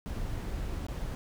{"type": "noise with dropouts", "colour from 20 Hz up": "brown", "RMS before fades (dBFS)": -35, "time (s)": [0.06, 1.15], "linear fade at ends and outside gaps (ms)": 0, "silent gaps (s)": [0.866, 0.885], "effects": []}